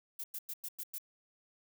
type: noise bursts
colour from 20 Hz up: violet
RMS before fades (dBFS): -41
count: 6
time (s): 0.19-0.984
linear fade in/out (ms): 5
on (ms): 49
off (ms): 100
effects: none